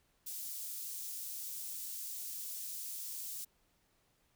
white high-pass noise, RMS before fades -43 dBFS, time 0.26-3.45 s, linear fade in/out 10 ms, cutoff 6100 Hz, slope 12 dB/octave, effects pink hiss -74 dBFS RMS until 4.35 s

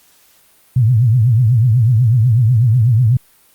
sine tone with vibrato, 117.7 Hz, A#2, 17 cents sharp, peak -8 dBFS, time 0.76-3.17 s, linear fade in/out 5 ms, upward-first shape triangle, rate 8.1 Hz, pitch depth 220 cents each way, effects white hiss -51 dBFS RMS until 3.54 s + Opus 48 kbps

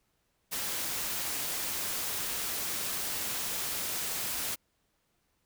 white noise, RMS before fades -34 dBFS, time 0.51-4.56 s, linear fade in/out 20 ms, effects pink hiss -75 dBFS RMS until 5.45 s

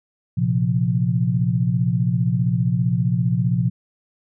sine chord, Bb suspended second, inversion none, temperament equal with one note detuned, 116.54 / 131.72 / 174.61 Hz, Bb2 / C3 / F3, 0 / +12 / 0 cents, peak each -21 dBFS, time 0.37-3.7 s, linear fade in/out 10 ms, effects none

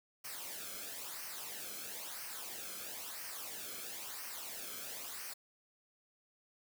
white noise with flanger, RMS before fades -45 dBFS, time 0.24-5.34 s, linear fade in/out 10 ms, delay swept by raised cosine 0.27 to 1.09 ms, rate 1 Hz, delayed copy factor -0.65, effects none

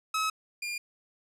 sawtooth tone pair in turn, 1284 / 2407 Hz, E6 / D7, -46 / +42 cents, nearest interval major seventh, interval 1088 cents, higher second, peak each -23 / -29 dBFS, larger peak first, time 0.14-0.3 / 0.62-0.78 s, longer neither, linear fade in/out 5 ms, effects low-pass 11000 Hz 12 dB/octave

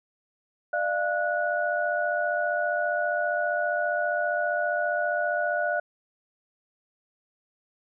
sine tone cluster, 598 / 693 / 1467 Hz, D5 / F5 / F#6, +31 / -14 / -15 cents, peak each -28 dBFS, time 0.73-5.8 s, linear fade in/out 5 ms, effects none

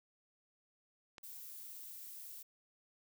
click, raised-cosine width 0.2 ms, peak -32 dBFS, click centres 1.182 s
violet noise, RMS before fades -50 dBFS, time 1.23-2.43 s, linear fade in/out 10 ms
effects none

